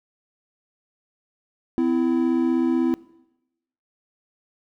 triangle tone pair together, 255.6 / 331.7 Hz, C4 / E4, -40 / +11 cents, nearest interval perfect fourth, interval 451 cents, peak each -19 dBFS, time 1.78-2.94 s, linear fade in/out 0 ms, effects noise-tail reverb RT60 0.9 s tail -20 dB re dry

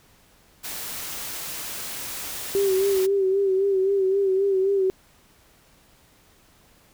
white noise, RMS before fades -33 dBFS, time 0.63-3.07 s, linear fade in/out 20 ms
sine tone with vibrato, 387.8 Hz, G4, 19 cents flat, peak -18 dBFS, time 2.55-4.9 s, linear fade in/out 0 ms, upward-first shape sine, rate 3.8 Hz, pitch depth 53 cents each way
effects pink hiss -57 dBFS RMS until 6.93 s

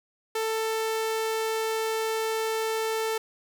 sawtooth tone, 443.4 Hz, A4, 13 cents sharp, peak -22 dBFS, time 0.35-3.18 s, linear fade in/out 5 ms, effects none

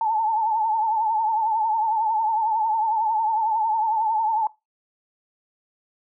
sine tone with vibrato, 880 Hz, A5, in tune, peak -19 dBFS, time 0.01-4.47 s, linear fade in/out 2 ms, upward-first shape triangle, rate 11 Hz, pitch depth 87 cents each way, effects noise-tail reverb RT60 0.2 s tail -18 dB re dry

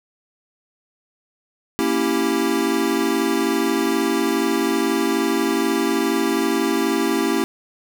square chord, A# diminished seventh, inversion none, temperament equal, 233.1 / 277.2 / 329.6 / 392 Hz, A#3 / C#4 / E4 / G4, 0 / 0 / 0 / 0 cents, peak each -26 / -24 / -23 / -24 dBFS, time 1.79-7.44 s, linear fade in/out 0 ms, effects none

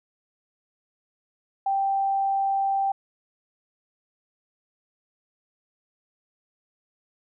sine tone, 784 Hz, G5, in tune, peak -21 dBFS, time 1.66-2.92 s, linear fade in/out 5 ms, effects none

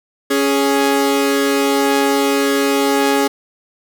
sawtooth tone pair together, 277.9 / 416.4 Hz, C#4 / G#4, +4 / +5 cents, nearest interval perfect fifth, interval 701 cents, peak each -12 dBFS, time 0.3-3.28 s, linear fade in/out 10 ms, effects none

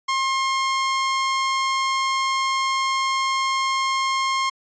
sawtooth tone, 1068 Hz, C6, 35 cents sharp, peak -16 dBFS, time 0.08-4.5 s, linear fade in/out 10 ms, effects resampled to 16000 Hz

